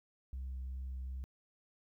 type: tone with vibrato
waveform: sine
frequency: 65 Hz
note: C2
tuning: 11 cents flat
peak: -37 dBFS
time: 0.33-1.24 s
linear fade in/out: 0 ms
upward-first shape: sine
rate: 2.6 Hz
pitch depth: 10 cents each way
effects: tanh soft clip ceiling -37 dBFS + 13-bit